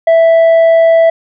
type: tone with tanh clipping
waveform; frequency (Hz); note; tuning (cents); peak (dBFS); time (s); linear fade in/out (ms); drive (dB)
sine; 659.3; E5; 0; -5; 0.07-1.1; 5; 4
effects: none